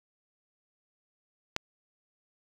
click, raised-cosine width 0.2 ms, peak -11 dBFS, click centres 1.564 s, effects 7-bit

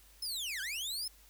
sawtooth linear two-way sweep, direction down then up, 5300 to 1480 to 5300 Hz, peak -33 dBFS, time 0.22-1.08 s, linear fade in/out 5 ms, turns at 0.61 s, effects added 50 Hz sine -61 dBFS peak until 1.29 s + white hiss -62 dBFS RMS until 1.29 s

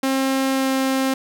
sawtooth tone with pitch glide, 267.1 to 265.6 Hz, C4 to C4, +36 to +26 cents, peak -14 dBFS, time 0.03-1.14 s, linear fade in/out 5 ms, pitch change -10 cents, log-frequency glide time 0.53-0.7 s, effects none

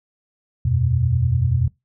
sine chord, E suspended second, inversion none, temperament equal, 82.41 / 92.5 / 123.47 Hz, E2 / F#2 / B2, 0 / 0 / 0 cents, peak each -22 / -22 / -18 dBFS, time 0.65-1.68 s, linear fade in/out 5 ms, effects noise-tail reverb RT60 0.2 s tail -22 dB re dry

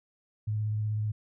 sine tone with vibrato, 106.9 Hz, A2, 49 cents flat, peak -27 dBFS, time 0.47-1.12 s, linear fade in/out 10 ms, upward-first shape sine, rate 16 Hz, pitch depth 18 cents each way, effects none

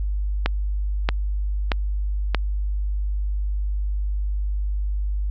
click train, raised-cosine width 0.3 ms, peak -4 dBFS, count 4, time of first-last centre 0.46-2.347 s, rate 1.59 Hz, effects added 50 Hz sine -21 dBFS peak until 5.3 s + low-pass 5000 Hz 12 dB/octave

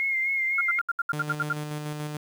sine tone with vibrato, 2133 Hz, C7, 33 cents sharp, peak -23 dBFS, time 0-0.79 s, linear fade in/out 0 ms, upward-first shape sine, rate 3.9 Hz, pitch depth 41 cents each way
sine tone bursts, 1396.9 Hz, F6, in tune, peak -22 dBFS, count 10, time 0.58-1.529 s, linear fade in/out 5 ms, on 31 ms, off 71 ms
sawtooth tone with tremolo, 150 Hz, D3, 37 cents sharp, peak -26 dBFS, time 1.13-2.17 s, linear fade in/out 2 ms, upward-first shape square, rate 6.9 Hz, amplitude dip 30%
effects 9-bit

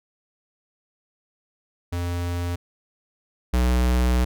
square tone pair in turn, 87.31 / 61.74 Hz, F2 / B1, 0 / 0 cents, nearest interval tritone, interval 600 cents, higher first, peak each -25 / -18 dBFS, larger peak second, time 1.92-2.56 / 3.53-4.25 s, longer second, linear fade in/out 10 ms, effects none

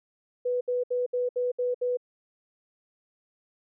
sine tone bursts, 493.9 Hz, B4, in tune, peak -24 dBFS, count 7, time 0.45-1.972 s, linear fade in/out 10 ms, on 160 ms, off 67 ms, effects none

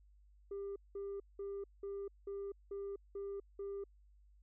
sine tone bursts, 398 Hz, G4, 26 cents sharp, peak -38 dBFS, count 8, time 0.51-3.84 s, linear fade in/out 5 ms, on 250 ms, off 190 ms, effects tanh soft clip ceiling -39 dBFS + added 50 Hz sine -62 dBFS peak until 4.42 s

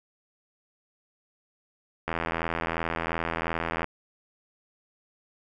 click train, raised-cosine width 0.5 ms, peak -13 dBFS, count 147, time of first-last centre 2.08-3.843 s, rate 82.8 Hz, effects none

